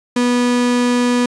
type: tone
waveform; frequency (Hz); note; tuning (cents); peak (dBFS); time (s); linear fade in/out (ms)
35% pulse; 244.6; B3; -16; -11; 0.16-1.26; 5
effects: resampled to 22050 Hz + 8-bit